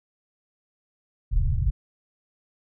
pink low-pass noise, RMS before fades -22 dBFS, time 1.31-1.71 s, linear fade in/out 20 ms, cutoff 140 Hz, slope 96 dB/octave, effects none

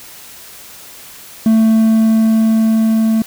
triangle tone with level ramp, 221.9 Hz, A3, 15 cents sharp, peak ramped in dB -5 to -8 dBFS, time 1.46-3.22 s, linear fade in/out 2 ms, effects white hiss -36 dBFS RMS until 3.26 s

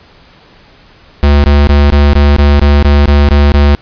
square tone bursts, 72 Hz, D2, 34 cents flat, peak -4 dBFS, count 11, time 1.23-3.75 s, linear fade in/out 0 ms, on 210 ms, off 21 ms, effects pink hiss -41 dBFS RMS until 3.81 s + resampled to 11025 Hz

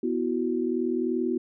sine chord, B suspended fourth, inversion none, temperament equal, 246.9 / 329.6 / 370 Hz, B3 / E4 / F#4, 0 / 0 / 0 cents, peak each -28 / -29 / -28 dBFS, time 0.03-1.38 s, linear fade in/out 5 ms, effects none

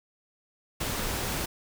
pink noise, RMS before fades -31 dBFS, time 0.8-1.46 s, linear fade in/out 10 ms, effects none

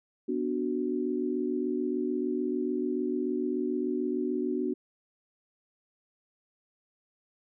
sine chord, B minor, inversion none, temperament equal, 246.9 / 293.7 / 370 Hz, B3 / D4 / F#4, 0 / 0 / 0 cents, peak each -32 / -32 / -31 dBFS, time 0.28-4.74 s, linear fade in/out 10 ms, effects none

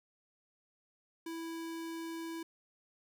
square tone, 329.6 Hz, E4, in tune, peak -40 dBFS, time 1.26-2.43 s, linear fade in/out 5 ms, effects none

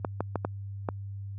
clicks, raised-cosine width 1 ms, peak -14 dBFS, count 5, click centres 0.048 / 0.206 / 0.357 / 0.449 / 0.888 s, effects added 99 Hz sine -34 dBFS peak until 1.38 s + high-pass 80 Hz 12 dB/octave

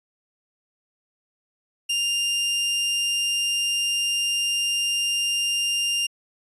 sawtooth tone, 2800 Hz, F7, 4 cents sharp, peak -18 dBFS, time 1.89-6.07 s, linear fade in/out 10 ms, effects resampled to 24000 Hz

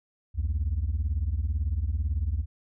sine beating tone pair, 65.4 / 83.4 Hz, C2 / E2, 0 / +21 cents, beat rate 18 Hz, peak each -26 dBFS, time 0.34-2.46 s, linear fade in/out 50 ms, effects tanh soft clip ceiling -21 dBFS

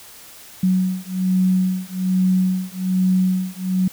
sine beating tone pair, 185 / 186.2 Hz, F#3 / F#3, 0 / +11 cents, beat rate 1.2 Hz, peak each -19 dBFS, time 0.63-3.88 s, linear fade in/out 5 ms, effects white hiss -42 dBFS RMS until 3.92 s

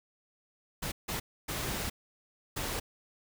pink noise bursts at uneven times, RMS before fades -35 dBFS, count 4, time 0.82-0.92 / 1.08-1.2 / 1.48-1.9 / 2.56-2.8 s, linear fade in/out 10 ms, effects none

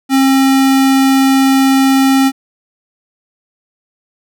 square tone, 268.4 Hz, C4, 44 cents sharp, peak -8 dBFS, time 0.09-2.32 s, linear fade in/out 50 ms, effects none

